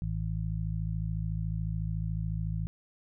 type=harmonic tone; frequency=53.9 Hz; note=A1; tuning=35 cents flat; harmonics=1 / 2 / 3; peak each=-34 / -34 / -34 dBFS; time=0.02-2.67 s; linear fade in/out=0 ms; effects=none